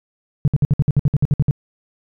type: tone bursts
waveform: sine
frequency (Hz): 143.4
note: D3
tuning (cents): -41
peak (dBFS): -9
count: 13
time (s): 0.45-1.51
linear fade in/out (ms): 0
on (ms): 28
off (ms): 58
effects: tanh soft clip ceiling -7 dBFS